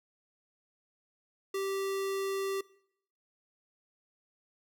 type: tone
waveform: square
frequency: 390 Hz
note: G4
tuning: 9 cents flat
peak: -32 dBFS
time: 1.54-2.61 s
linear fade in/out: 5 ms
effects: noise-tail reverb RT60 0.7 s tail -21 dB re dry